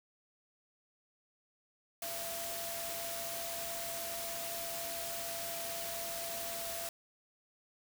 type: tone in noise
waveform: sine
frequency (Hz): 675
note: E5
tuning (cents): +41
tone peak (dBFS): -43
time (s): 2.02-6.89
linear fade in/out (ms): 2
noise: white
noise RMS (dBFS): -41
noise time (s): 2.02-6.89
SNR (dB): -5
effects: none